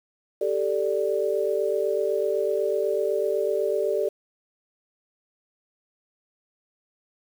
sine chord, G suspended second, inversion none, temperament equal, 392 / 440 / 587.3 Hz, G4 / A4 / D5, 0 / 0 / 0 cents, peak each -26 dBFS, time 0.41-4.09 s, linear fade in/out 5 ms, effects 8-bit

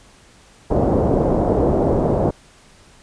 white low-pass noise, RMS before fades -17 dBFS, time 0.7-2.31 s, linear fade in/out 10 ms, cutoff 630 Hz, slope 24 dB/octave, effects pink hiss -49 dBFS RMS until 3.02 s + resampled to 22050 Hz

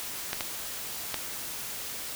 clicks, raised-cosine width 0.2 ms, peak -12 dBFS, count 3, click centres 0.331 / 0.408 / 1.143 s, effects white hiss -37 dBFS RMS until 2.15 s

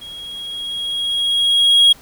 triangle tone with level ramp, 3295 Hz, G#7, 14 cents flat, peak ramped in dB -30 to -5 dBFS, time 0.01-1.93 s, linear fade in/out 10 ms, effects pink hiss -45 dBFS RMS until 2.01 s

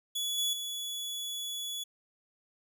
sawtooth tone with level steps, 3400 Hz, G#7, 40 cents sharp, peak -28 / -25 / -32 dBFS, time 0.15-1.84 s, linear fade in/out 10 ms, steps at 0.38 / 0.53 s, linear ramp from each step 2 ms, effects none

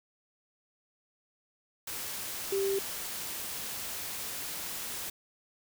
sine tone in noise, 392 Hz, G4, in tune, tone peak -27 dBFS, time 2.52-2.79 s, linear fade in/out 5 ms, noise white, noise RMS -38 dBFS, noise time 1.87-5.1 s, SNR +8 dB, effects none

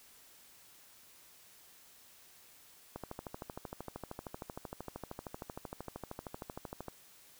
click train, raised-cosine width 1 ms, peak -27 dBFS, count 52, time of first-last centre 2.96-6.883 s, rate 13 Hz, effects white hiss -60 dBFS RMS until 7.39 s

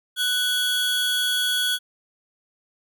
45% pulse tone pair together, 1489 / 3345 Hz, F#6 / G#7, +11 / +12 cents, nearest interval octave + major second, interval 1401 cents, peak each -26 / -22 dBFS, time 0.16-1.79 s, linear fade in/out 50 ms, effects none

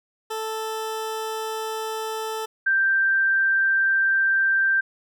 20% pulse / sine tone pair in turn, 440 / 1571 Hz, A4 / G6, 0 / +3 cents, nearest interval octave + minor seventh, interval 2203 cents, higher second, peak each -22 / -17 dBFS, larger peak second, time 0.3-2.46 / 2.66-4.81 s, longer first, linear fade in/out 10 ms, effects none

